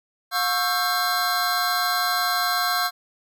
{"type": "tone cluster", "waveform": "square", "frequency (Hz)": [715, 1103, 1330, 1582, 4143], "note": ["F5", "C#6", "E6", "G6", "C8"], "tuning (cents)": [41, -9, 15, 15, -18], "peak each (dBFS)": -28, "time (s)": [0.31, 2.91], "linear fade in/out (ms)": 50, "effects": []}